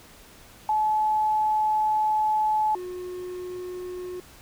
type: tone pair in turn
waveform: sine / triangle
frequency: 859 / 362 Hz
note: A5 / F#4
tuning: -42 / -38 cents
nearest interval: octave + minor third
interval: 1496 cents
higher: first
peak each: -20 / -30 dBFS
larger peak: first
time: 0.69-2.75 / 2.75-4.2 s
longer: first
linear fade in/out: 2 ms
effects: pink hiss -50 dBFS RMS until 4.41 s